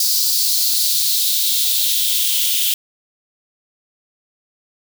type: noise with high-pass filter sweep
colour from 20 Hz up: blue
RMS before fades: -17 dBFS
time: 0-2.74 s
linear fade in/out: 2 ms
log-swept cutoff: 4700 to 3100 Hz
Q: 4.1
effects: none